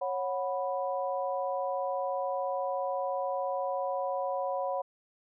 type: tone cluster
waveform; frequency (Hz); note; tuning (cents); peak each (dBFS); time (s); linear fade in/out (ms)
sine; 550 / 736 / 987; C#5 / F#5 / B5; -14 / -9 / -1; -32 / -34 / -36; 0.01-4.82; 10
effects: none